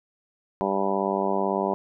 harmonic tone, 98 Hz, G2, in tune, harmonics 2 / 3 / 4 / 5 / 6 / 7 / 8 / 9 / 10, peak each -30 / -34 / -28 / -34 / -30 / -31 / -33 / -32 / -31 dBFS, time 0.61-1.74 s, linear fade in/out 0 ms, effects none

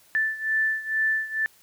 sine beating tone pair, 1760 / 1762.2 Hz, A6 / A6, 0 / +2 cents, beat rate 2.2 Hz, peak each -24 / -27 dBFS, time 0.15-1.46 s, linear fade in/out 0 ms, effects white hiss -57 dBFS RMS until 1.62 s

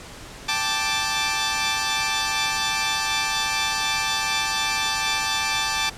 10% pulse chord, G suspended second, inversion none, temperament equal, 784 / 880 / 1174.7 Hz, G5 / A5 / D6, 0 / 0 / 0 cents, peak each -22 / -16 / -17 dBFS, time 0.48-5.9 s, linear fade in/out 10 ms, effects pink hiss -40 dBFS RMS until 5.97 s + low-pass 9000 Hz 12 dB/octave

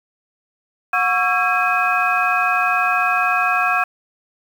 sine tone cluster, 727 / 1118 / 1342 / 1630 / 2517 Hz, F#5 / C#6 / E6 / G#6 / D#7, -31 / +14 / +31 / -33 / +19 cents, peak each -21 dBFS, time 0.93-3.84 s, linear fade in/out 5 ms, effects tanh soft clip ceiling -4 dBFS + 7-bit

